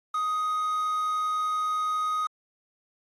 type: tone with quantisation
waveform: triangle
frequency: 1250 Hz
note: D#6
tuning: 8 cents sharp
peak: -23 dBFS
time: 0.14-2.27 s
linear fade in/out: 5 ms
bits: 8
effects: AAC 32 kbps